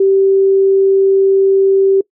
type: tone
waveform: sine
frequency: 388.5 Hz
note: G4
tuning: 16 cents flat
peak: -7 dBFS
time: 0-2.01 s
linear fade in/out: 5 ms
effects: noise-tail reverb RT60 0.1 s tail -22 dB re dry